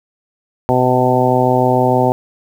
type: harmonic tone with a mistuned harmonic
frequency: 126.7 Hz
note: B2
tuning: 45 cents sharp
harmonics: 1 / 2 / 3 / 4 / 5 / 6 / 7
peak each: -18 / -18 / -18 / -18 / -18 / -18 / -18 dBFS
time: 0.69-2.12 s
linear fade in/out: 0 ms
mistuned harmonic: 1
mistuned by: -18 cents
effects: 7-bit